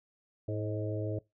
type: harmonic tone with a mistuned harmonic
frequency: 107.1 Hz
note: A2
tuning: 46 cents flat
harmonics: 1 / 3 / 4 / 5 / 6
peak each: -34 / -39 / -40 / -41 / -42 dBFS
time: 0.48-1.19 s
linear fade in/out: 5 ms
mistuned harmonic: 6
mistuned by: -36 cents
effects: noise-tail reverb RT60 0.2 s tail -21 dB re dry